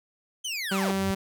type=linear sweep; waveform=25% pulse; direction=down; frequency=3176 to 280.7 Hz; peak=-26 dBFS; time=0.44-0.92 s; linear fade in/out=10 ms
type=tone; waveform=sawtooth; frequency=193.5 Hz; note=G3; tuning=22 cents flat; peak=-21 dBFS; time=0.71-1.15 s; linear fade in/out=10 ms
type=tone with exponential growth; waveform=sine; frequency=92.2 Hz; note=F#2; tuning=6 cents flat; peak=-28 dBFS; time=0.73-1.11 s; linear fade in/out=0 ms; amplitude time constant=81 ms
effects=none